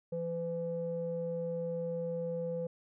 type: tone with low-pass filter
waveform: square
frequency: 168.4 Hz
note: E3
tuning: 37 cents sharp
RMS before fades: -36 dBFS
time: 0.12-2.67 s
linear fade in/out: 5 ms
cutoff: 490 Hz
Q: 6.5
effects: none